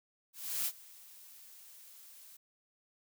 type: noise with ADSR envelope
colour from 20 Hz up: blue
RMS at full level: -33 dBFS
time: 0.33-2.37 s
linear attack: 330 ms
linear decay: 58 ms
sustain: -22 dB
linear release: 9 ms
effects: none